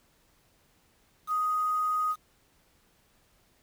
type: tone with quantisation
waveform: sine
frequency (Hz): 1248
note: D#6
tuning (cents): +5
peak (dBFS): -25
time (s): 1.27-2.16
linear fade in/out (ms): 50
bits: 8
effects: pink hiss -66 dBFS RMS until 3.62 s